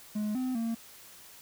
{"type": "tone with pitch steps", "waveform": "triangle", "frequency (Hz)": [211, 256.1, 228.8], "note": ["G#3", "C4", "A#3"], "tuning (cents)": [28, -37, -32], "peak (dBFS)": -27, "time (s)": [0.15, 0.75], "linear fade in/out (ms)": 10, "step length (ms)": 200, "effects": ["white hiss -52 dBFS RMS until 1.41 s"]}